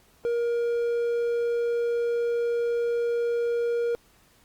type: tone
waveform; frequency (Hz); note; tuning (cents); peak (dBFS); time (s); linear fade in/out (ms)
triangle; 472; A#4; +22; -21; 0.25-3.95; 0
effects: pink hiss -60 dBFS RMS until 4.44 s + Opus 48 kbps